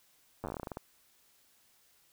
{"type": "slowing click train", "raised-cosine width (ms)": 1, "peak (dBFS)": -24, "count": 14, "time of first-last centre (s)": [0.44, 0.771], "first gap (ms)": 9, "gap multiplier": 1.16, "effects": ["white hiss -67 dBFS RMS until 2.12 s"]}